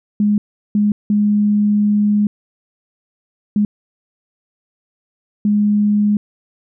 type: tone bursts at uneven times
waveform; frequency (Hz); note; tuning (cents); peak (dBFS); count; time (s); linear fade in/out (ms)
sine; 207.7; G#3; 0; -11; 5; 0.2-0.38 / 0.75-0.92 / 1.1-2.27 / 3.56-3.65 / 5.45-6.17; 2
effects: none